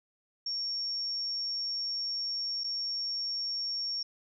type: tone with dropouts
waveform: sine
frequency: 5510 Hz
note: F8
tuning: 24 cents flat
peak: -31 dBFS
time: 0.46-4.03 s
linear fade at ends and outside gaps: 5 ms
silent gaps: 2.637-2.642 s
effects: none